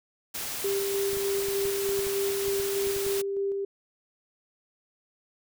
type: noise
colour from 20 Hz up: white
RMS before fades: -34 dBFS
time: 0.34-3.22 s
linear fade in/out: 10 ms
type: tone with tremolo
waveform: sine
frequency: 395.8 Hz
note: G4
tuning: 17 cents sharp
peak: -25 dBFS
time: 0.64-3.65 s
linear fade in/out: 5 ms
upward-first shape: square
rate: 3.3 Hz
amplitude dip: 25%
type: clicks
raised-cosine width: 5 ms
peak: -31 dBFS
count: 12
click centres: 1.132 / 1.17 / 1.485 / 1.654 / 1.892 / 1.991 / 2.068 / 2.482 / 2.599 / 2.871 / 2.964 / 3.065 s
effects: none